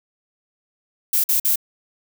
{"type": "noise bursts", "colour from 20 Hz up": "violet", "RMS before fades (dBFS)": -18, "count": 3, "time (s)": [1.13, 1.558], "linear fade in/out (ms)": 5, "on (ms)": 110, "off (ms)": 49, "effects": []}